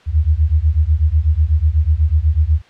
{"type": "beating tone pair", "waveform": "sine", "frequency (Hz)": [73.42, 81.52], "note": ["D2", "E2"], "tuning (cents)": [0, -19], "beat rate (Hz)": 8.1, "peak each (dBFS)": [-14, -14], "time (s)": [0.06, 2.62], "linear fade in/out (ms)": 50, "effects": ["white hiss -48 dBFS RMS until 2.69 s", "low-pass 3000 Hz 12 dB/octave"]}